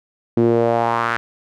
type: tone with band-pass filter sweep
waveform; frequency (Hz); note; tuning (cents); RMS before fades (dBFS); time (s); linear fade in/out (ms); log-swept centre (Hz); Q
sawtooth; 116.54; A#2; 0; -17; 0.37-1.17; 0; 300 to 1600; 2.9
effects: none